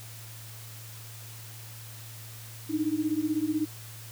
sine beating tone pair, 299.5 / 315.5 Hz, D4 / D#4, +34 / +24 cents, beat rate 16 Hz, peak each -29 / -28 dBFS, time 2.69-3.66 s, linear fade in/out 20 ms, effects added 112 Hz sine -44 dBFS peak until 4.11 s + white hiss -47 dBFS RMS until 4.11 s

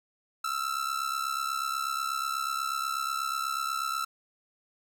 45% pulse ring-modulated tone, 1330 Hz, E6, 15 cents sharp, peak -26 dBFS, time 0.44-4.05 s, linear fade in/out 5 ms, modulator 34.1 Hz, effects none

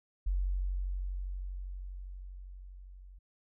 sine tone with level ramp, 46.25 Hz, F#1, in tune, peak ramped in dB -27 to -49 dBFS, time 0.26-3.19 s, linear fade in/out 10 ms, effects none

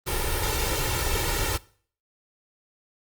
pink noise with comb filter, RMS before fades -26 dBFS, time 0.06-1.58 s, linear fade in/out 20 ms, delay 2.2 ms, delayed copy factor +0.8, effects noise-tail reverb RT60 0.5 s tail -21 dB re dry + Opus 32 kbps

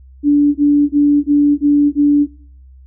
sine tone bursts, 290.2 Hz, D4, 21 cents flat, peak -7 dBFS, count 6, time 0.23-2.27 s, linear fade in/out 50 ms, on 320 ms, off 24 ms, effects noise-tail reverb RT60 0.5 s tail -22 dB re dry + added 65 Hz sine -38 dBFS peak until 2.86 s

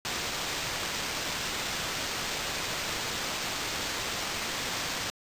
violet noise with sample-and-hold, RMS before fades -33 dBFS, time 0.05-5.1 s, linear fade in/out 0 ms, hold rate 11025 Hz, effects resampled to 32000 Hz

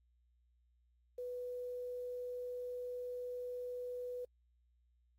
sine tone with quantisation, 493.9 Hz, B4, in tune, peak -40 dBFS, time 1.18-4.25 s, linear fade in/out 5 ms, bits 11, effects added 60 Hz sine -70 dBFS peak until 5.18 s + AAC 48 kbps

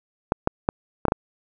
clicks, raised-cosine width 1 ms, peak -4 dBFS, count 6, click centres 0.321 / 0.474 / 0.689 / 1.053 / 1.083 / 1.121 s, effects none

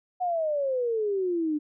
sine exponential sweep, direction down, 740 to 293.7 Hz, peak -24 dBFS, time 0.2-1.59 s, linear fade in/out 20 ms, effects none

